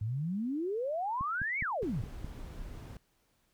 sine exponential two-way sweep, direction up then down, 100.4 to 2319 to 100.4 Hz, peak -31 dBFS, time 0.01-2.02 s, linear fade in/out 5 ms, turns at 1.6 s
click train, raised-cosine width 5 ms, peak -27 dBFS, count 6, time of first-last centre 1.21-2.245 s, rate 4.83 Hz
brown noise, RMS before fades -44 dBFS, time 1.82-2.97 s, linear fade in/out 2 ms
effects pink hiss -73 dBFS RMS until 3.53 s

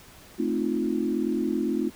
sine chord, F dominant seventh, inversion first, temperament equal, 220 / 261.6 / 311.1 / 349.2 Hz, A3 / C4 / Eb4 / F4, 0 / 0 / 0 / 0 cents, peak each -29 dBFS, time 0.38-1.9 s, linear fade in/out 20 ms, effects pink hiss -50 dBFS RMS until 1.95 s

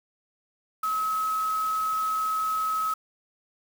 sine tone in noise, 1284 Hz, E6, 46 cents flat, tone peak -24 dBFS, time 0.83-2.94 s, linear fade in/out 5 ms, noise white, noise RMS -42 dBFS, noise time 0.83-2.94 s, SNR +15 dB, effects none

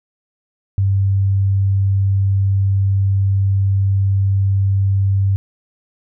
sine tone, 97.8 Hz, G2, 4 cents flat, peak -12 dBFS, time 0.78-5.36 s, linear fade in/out 0 ms, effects none

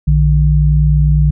sine tone pair together, 59.54 / 150.5 Hz, A#1 / D3, +37 / +43 cents, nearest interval octave + major third, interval 1606 cents, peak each -10 dBFS, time 0.07-1.31 s, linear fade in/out 10 ms, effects none

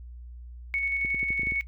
sine tone with tremolo, 2217 Hz, C#7, in tune, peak -24 dBFS, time 0.74-1.61 s, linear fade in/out 0 ms, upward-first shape square, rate 11 Hz, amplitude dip 30%
clicks, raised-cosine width 3 ms, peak -25 dBFS, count 8, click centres 1.049 / 1.146 / 1.23 / 1.305 / 1.396 / 1.433 / 1.471 / 1.521 s
effects noise-tail reverb RT60 0.1 s tail -18 dB re dry + added 60 Hz sine -40 dBFS peak until 1.67 s

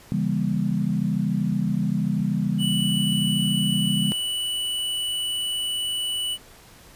sine chord, C# diminished seventh, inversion none, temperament just, 138.59 / 166.31 / 199.57 / 239.5 Hz, C#3 / E3 / G3 / Bb3, 0 / +16 / +31 / +47 cents, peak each -28 / -26 / -24 / -29 dBFS, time 0.12-4.12 s, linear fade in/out 0 ms
square tone, 2960 Hz, F#7, in tune, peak -25 dBFS, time 2.58-6.38 s, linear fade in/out 50 ms
effects pink hiss -49 dBFS RMS until 6.95 s + resampled to 32000 Hz

